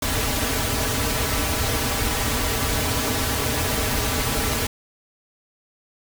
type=noise with comb filter; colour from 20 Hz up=pink; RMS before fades=-23 dBFS; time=0.02-4.67 s; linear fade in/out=5 ms; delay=5.6 ms; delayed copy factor=-0.9; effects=none